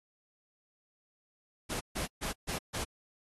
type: noise bursts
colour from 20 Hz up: pink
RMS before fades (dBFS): -36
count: 5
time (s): 1.69-2.85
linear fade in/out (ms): 20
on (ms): 120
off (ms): 140
effects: AAC 32 kbps